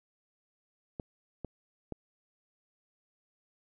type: clicks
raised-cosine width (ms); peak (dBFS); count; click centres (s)
2; -24; 3; 0.998 / 1.447 / 1.923
effects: none

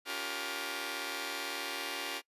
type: chord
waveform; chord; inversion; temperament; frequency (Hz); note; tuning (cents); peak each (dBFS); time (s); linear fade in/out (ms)
5% pulse; G half-diminished seventh; second; just; 282.2 / 352.8 / 392 / 470.4; Db4 / F4 / G4 / Bb4; +31 / +18 / 0 / +16; -31; 0.05-2.22; 50
effects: noise-tail reverb RT60 0.1 s tail -23 dB re dry + resampled to 32000 Hz

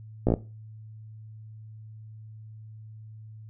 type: slowing click train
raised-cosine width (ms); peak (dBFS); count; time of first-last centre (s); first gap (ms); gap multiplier
2; -9; 5; 0.27-0.339; 16; 1.05
effects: noise-tail reverb RT60 0.3 s tail -17 dB re dry + added 109 Hz sine -42 dBFS peak until 3.49 s

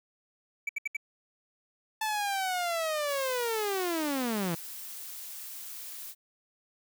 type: tone bursts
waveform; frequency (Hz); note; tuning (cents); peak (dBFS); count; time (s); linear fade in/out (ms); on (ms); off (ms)
triangle; 2300; D7; -37; -27; 4; 0.67-0.968; 5; 22; 70
type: linear sweep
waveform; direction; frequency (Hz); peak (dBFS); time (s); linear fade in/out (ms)
sawtooth; down; 880 to 160; -25; 2.01-4.55; 5
type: noise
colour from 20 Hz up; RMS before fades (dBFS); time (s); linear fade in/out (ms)
blue; -42; 3.06-6.15; 50
effects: none

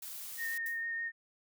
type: noise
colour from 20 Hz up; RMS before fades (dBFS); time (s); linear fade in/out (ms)
blue; -44; 0.02-0.58; 5
type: tone with vibrato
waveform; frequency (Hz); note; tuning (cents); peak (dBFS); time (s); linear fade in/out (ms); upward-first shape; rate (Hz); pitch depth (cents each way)
sine; 1841; A#6; -22; -34; 0.37-1.12; 50; square; 6.5; 10
type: noise with exponential decay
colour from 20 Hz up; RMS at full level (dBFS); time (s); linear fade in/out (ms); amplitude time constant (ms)
violet; -42; 0.66-0.87; 2; 45
effects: none

